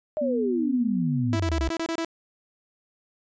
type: exponential sweep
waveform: sine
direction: down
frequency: 627 to 61.74 Hz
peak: -24 dBFS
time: 0.17-1.69 s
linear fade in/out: 0 ms
type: tone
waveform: sine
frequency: 246.9 Hz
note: B3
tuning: in tune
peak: -25 dBFS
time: 0.21-1.36 s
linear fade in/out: 10 ms
type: tone bursts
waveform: sawtooth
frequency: 329.6 Hz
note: E4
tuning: in tune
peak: -22 dBFS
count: 8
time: 1.33-2.047 s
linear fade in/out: 0 ms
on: 66 ms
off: 27 ms
effects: resampled to 16000 Hz